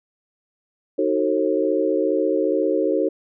sine chord, D# diminished seventh, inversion none, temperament just, 311.1 / 373.4 / 448 / 537.6 Hz, D#4 / F#4 / A4 / C5, 0 / +16 / +31 / +47 cents, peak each -23 dBFS, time 0.98-3.09 s, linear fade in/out 10 ms, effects none

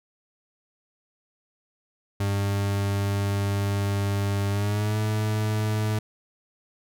40% pulse tone with pitch glide, 100.2 to 107.39 Hz, G2 to A2, +38 to -42 cents, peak -22 dBFS, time 2.2-5.99 s, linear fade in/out 5 ms, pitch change +120 cents, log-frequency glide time 4.49-4.98 s, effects none

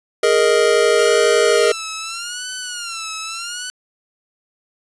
square chord, Ab suspended second, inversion none, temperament just, 415.3 / 467.2 / 623 Hz, Ab4 / Bb4 / Eb5, 0 / +4 / +2 cents, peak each -17 / -16 / -19 dBFS, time 0.23-1.72 s, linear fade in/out 5 ms
10% pulse tone with vibrato, 1396.9 Hz, F6, in tune, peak -17 dBFS, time 0.99-3.7 s, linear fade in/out 0 ms, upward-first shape sine, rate 0.81 Hz, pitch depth 130 cents each way
effects resampled to 24000 Hz + 7-bit

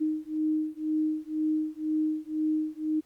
sine beating tone pair, 309.1 / 311.1 Hz, D#4 / D#4, -11 / 0 cents, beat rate 2 Hz, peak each -29 dBFS, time 0-3.01 s, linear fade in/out 20 ms, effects pink hiss -66 dBFS RMS until 3.05 s + Opus 48 kbps

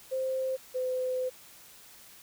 sine tone pair in turn, 523.3 / 510.2 Hz, C5 / C5, 0 / -44 cents, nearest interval unison, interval 44 cents, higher first, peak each -28 dBFS, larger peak neither, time 0.11-0.57 / 0.74-1.3 s, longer second, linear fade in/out 20 ms, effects white hiss -53 dBFS RMS until 2.22 s

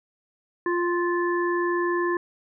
harmonic tone, 349.2 Hz, F4, in tune, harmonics 1 / 3 / 5, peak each -23 / -28 / -30 dBFS, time 0.66-2.17 s, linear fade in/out 2 ms, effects none

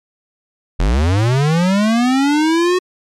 square linear sweep, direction up, 38.95 to 370 Hz, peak -12 dBFS, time 0.79-2.79 s, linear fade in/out 10 ms, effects low-pass 7000 Hz 12 dB/octave + MP3 96 kbps

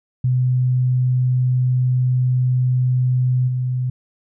sine tone with level steps, 126.6 Hz, B2, 43 cents sharp, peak -14 / -18 dBFS, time 0.24-3.9 s, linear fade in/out 5 ms, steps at 3.47 s, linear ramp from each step 20 ms, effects none

